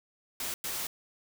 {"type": "noise bursts at uneven times", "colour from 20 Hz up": "white", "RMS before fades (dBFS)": -35, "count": 2, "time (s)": [[0.4, 0.54], [0.64, 0.87]], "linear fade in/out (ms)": 2, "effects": []}